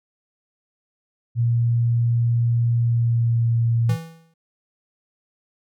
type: tone with pitch glide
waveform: sine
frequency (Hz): 117.9 to 116.28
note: A#2 to A#2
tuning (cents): +20 to -4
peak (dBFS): -16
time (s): 1.35-3.97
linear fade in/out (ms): 50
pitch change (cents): -24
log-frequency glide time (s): 2.78-3.49
type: tone with exponential decay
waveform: square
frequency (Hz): 164.1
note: E3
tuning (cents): -8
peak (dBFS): -23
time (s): 3.89-4.34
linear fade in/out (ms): 5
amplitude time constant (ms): 97
effects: none